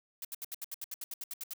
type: noise bursts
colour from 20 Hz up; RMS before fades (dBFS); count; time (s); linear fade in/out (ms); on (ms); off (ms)
blue; -40; 14; 0.22-1.535; 2; 28; 71
effects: none